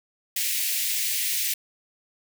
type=high-pass noise; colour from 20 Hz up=white; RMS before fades=-26 dBFS; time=0.36-1.54 s; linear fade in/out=5 ms; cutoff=1900 Hz; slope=48 dB/octave; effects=none